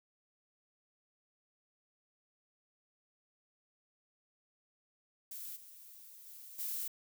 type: noise with level steps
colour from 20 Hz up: violet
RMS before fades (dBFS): -45 / -55 / -52 / -39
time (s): 5.31-6.88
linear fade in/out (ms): 5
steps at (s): 5.55 / 6.25 / 6.58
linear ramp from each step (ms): 20
effects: none